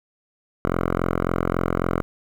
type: tone with low-pass filter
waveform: 5% pulse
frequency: 43.65 Hz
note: F1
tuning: in tune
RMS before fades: -23 dBFS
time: 0.65-2.02 s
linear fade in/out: 0 ms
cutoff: 1300 Hz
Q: 1.6
effects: 7-bit